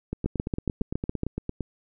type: two click trains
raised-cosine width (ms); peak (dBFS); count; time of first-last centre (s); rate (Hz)
3; -16 / -13; 14 / 8; 0.13-1.607 / 0.26-1.234; 8.8 / 7.19
effects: none